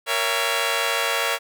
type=chord; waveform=10% pulse; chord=A# diminished seventh; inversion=none; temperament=just; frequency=466.2 / 559.4 / 671.3 / 805.5 Hz; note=A#4 / C#5 / E5 / G5; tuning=0 / +16 / +31 / +47 cents; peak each=-18 / -17 / -18 / -23 dBFS; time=0.06-1.39 s; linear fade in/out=50 ms; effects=none